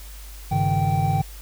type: tone cluster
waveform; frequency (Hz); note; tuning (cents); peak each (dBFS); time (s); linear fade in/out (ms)
triangle; 99.9 / 138.5 / 157.2 / 777; G2 / C#3 / D#3 / G5; +33 / -1 / +18 / -16; -22; 0.51-1.22; 10
effects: added 50 Hz sine -37 dBFS peak until 1.41 s + white hiss -45 dBFS RMS until 1.41 s